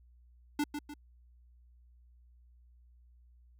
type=tone with echo; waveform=square; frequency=293.7 Hz; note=D4; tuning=in tune; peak=-29 dBFS; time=0.59-0.64 s; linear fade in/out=5 ms; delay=150 ms; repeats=2; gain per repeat=-7 dB; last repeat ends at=0.94 s; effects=added 60 Hz sine -58 dBFS peak until 3.59 s